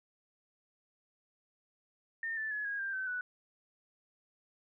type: tone with pitch steps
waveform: sine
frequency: 1818 / 1757.1 / 1698.2 / 1641.3 / 1586.3 / 1533.2 / 1481.8 Hz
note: A#6 / A6 / G#6 / G#6 / G6 / G6 / F#6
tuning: -44 / -3 / +38 / -21 / +20 / -39 / +2 cents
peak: -34 dBFS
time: 2.23-3.21 s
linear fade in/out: 2 ms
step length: 140 ms
effects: none